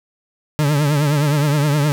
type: tone with vibrato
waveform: 40% pulse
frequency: 146.83 Hz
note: D3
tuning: in tune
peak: -13 dBFS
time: 0.59-1.92 s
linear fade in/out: 0 ms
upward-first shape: triangle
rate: 9.6 Hz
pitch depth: 100 cents each way
effects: none